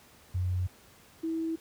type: tone pair in turn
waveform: sine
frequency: 91 / 325.3 Hz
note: F#2 / E4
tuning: -28 / -23 cents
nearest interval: octave + minor seventh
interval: 2205 cents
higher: second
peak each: -26 / -29 dBFS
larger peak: first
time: 0.34-0.67 / 1.23-1.56 s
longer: neither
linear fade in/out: 10 ms
effects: pink hiss -57 dBFS RMS until 1.6 s + high-pass 60 Hz 12 dB/octave